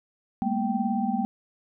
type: tone cluster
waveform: sine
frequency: 202.2 / 222.9 / 240.8 / 780 Hz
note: G#3 / A3 / B3 / G5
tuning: -46 / +23 / -44 / -9 cents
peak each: -29 dBFS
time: 0.42-1.25 s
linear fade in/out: 0 ms
effects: none